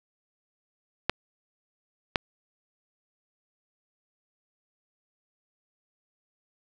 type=clicks; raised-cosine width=0.3 ms; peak=-6 dBFS; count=2; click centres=1.096 / 2.158 s; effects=none